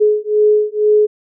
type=beating tone pair; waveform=sine; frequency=421.8 / 423.9 Hz; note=G#4 / G#4; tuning=+27 / +35 cents; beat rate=2.1 Hz; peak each=-13 dBFS; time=0-1.07 s; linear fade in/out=20 ms; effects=none